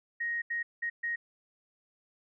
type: tone bursts at uneven times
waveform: sine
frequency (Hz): 1874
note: A#6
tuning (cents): +9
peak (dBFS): -30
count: 4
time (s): 0.2-0.42 / 0.5-0.63 / 0.82-0.9 / 1.03-1.16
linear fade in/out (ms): 10
effects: none